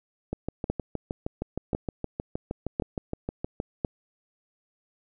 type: two click trains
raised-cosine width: 2 ms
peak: -16 / -12 dBFS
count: 22 / 4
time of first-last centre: 0.33-3.601 / 0.7-3.848 s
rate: 6.42 / 0.953 Hz
effects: none